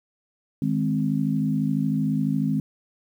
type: chord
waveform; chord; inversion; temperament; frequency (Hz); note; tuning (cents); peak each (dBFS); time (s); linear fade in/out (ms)
sine; Ab major; second; equal; 155.56 / 207.7 / 261.6; Eb3 / Ab3 / C4; 0 / 0 / 0; -25; 0.62-2.6; 2
effects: 9-bit